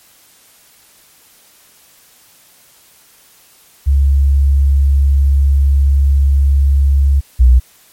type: tone pair in turn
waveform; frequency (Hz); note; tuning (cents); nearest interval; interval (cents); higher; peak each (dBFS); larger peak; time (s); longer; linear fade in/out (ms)
sine; 69.3 / 62.19; C#2 / B1; 0 / +13; major second; 187; first; -7 / -3; second; 3.86-7.21 / 7.39-7.6; first; 20
effects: white hiss -47 dBFS RMS until 7.92 s + MP3 64 kbps